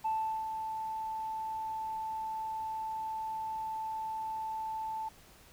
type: tone with ADSR envelope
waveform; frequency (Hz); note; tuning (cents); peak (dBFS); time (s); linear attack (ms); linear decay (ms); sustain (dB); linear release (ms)
sine; 880; A5; 0; -27; 0.04-5.09; 15; 390; -7; 9
effects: tanh soft clip ceiling -26 dBFS + pink hiss -58 dBFS RMS until 5.52 s